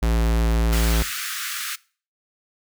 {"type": "tone", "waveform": "square", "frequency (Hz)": 56.5, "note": "A1", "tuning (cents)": 47, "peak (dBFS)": -18, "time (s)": [0.02, 1.03], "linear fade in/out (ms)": 10}
{"type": "high-pass noise", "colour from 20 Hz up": "pink", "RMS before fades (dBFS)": -29, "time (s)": [0.72, 1.76], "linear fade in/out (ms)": 10, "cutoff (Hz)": 1200, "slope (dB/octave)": 96}
{"effects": ["noise-tail reverb RT60 0.4 s tail -22 dB re dry"]}